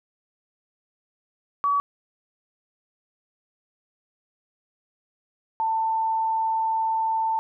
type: tone pair in turn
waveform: sine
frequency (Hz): 1138 / 891.4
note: C#6 / A5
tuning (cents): +45 / +22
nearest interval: major third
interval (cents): 423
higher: first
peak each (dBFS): -19 / -21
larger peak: first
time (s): 1.64-1.8 / 5.6-7.39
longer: second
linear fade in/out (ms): 0
effects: none